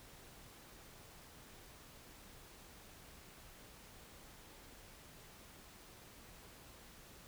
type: silence
effects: pink hiss -58 dBFS RMS until 7.27 s